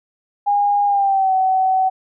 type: tone with pitch glide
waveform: sine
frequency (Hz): 815 to 756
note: G#5 to F#5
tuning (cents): -33 to +37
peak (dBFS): -13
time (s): 0.46-1.9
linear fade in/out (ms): 20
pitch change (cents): -130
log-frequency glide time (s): 0.86-1.33
effects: none